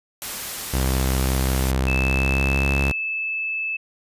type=noise; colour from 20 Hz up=white; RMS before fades=-30 dBFS; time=0.22-1.71 s; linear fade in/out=0 ms
type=tone with pitch glide; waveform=sawtooth; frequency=65.41 to 68.58 Hz; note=C2 to C#2; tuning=0 to -18 cents; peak=-15 dBFS; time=0.73-2.92 s; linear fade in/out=10 ms; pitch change=+82 cents; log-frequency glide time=1.93-2.74 s
type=tone; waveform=sine; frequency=2619 Hz; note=E7; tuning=12 cents flat; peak=-23 dBFS; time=1.87-3.77 s; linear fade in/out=10 ms
effects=resampled to 32000 Hz